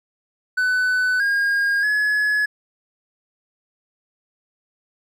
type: tone with pitch steps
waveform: triangle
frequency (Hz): 1500 / 1624 / 1696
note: F#6 / G#6 / G#6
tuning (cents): +23 / -39 / +36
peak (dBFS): -15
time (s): 0.57-2.46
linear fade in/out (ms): 10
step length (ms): 630
effects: none

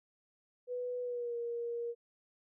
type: tone with pitch glide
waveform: sine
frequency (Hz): 493.9 to 471.3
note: B4 to A#4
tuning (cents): 0 to +19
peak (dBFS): -35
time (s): 0.67-1.95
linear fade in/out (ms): 50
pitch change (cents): -81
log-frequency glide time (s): 1.02-1.36
effects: none

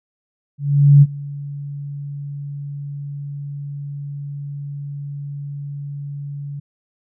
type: tone with ADSR envelope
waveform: sine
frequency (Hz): 142.6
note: C#3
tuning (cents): +49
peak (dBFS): -4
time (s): 0.58-6.6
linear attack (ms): 440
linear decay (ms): 40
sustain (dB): -22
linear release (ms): 9
effects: none

